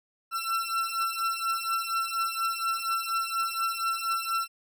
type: beating tone pair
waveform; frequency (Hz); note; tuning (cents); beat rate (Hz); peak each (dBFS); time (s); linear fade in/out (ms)
40% pulse; 1345 / 1349.2; E6 / E6; +34 / +40; 4.2; -30 / -29; 0.31-4.48; 50
effects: none